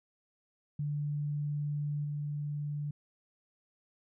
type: tone with level steps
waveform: sine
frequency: 146.83 Hz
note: D3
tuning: in tune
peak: -31 / -33 dBFS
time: 0.79-2.91 s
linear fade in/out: 5 ms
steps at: 2.04 s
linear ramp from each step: 10 ms
effects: none